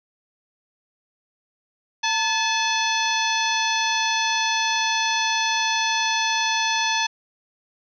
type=harmonic tone with a mistuned harmonic; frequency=863 Hz; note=A5; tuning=34 cents flat; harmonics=1 / 2 / 3 / 4 / 5 / 6 / 7; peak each=-24 / -27 / -27 / -27 / -30 / -34 / -30 dBFS; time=2.03-7.07 s; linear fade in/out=10 ms; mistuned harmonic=1; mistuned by=+75 cents; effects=none